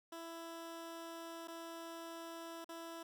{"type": "tone with dropouts", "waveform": "15% pulse", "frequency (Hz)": 332.1, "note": "E4", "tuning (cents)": 13, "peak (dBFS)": -40, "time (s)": [0.12, 3.03], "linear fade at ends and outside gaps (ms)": 5, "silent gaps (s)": [[1.475, 1.481], [2.645, 2.69]], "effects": []}